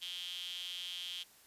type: tone with high-pass filter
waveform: sawtooth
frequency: 178.6 Hz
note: F3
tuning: 39 cents sharp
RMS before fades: -43 dBFS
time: 0.01-1.24 s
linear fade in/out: 20 ms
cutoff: 3200 Hz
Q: 9.8
effects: white hiss -62 dBFS RMS until 1.46 s + resampled to 32000 Hz